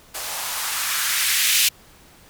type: noise with band-pass filter sweep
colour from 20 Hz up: violet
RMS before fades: -22 dBFS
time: 0.14-1.69 s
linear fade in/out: 10 ms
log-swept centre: 590 to 2800 Hz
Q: 1.6
effects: pink hiss -50 dBFS RMS until 2.29 s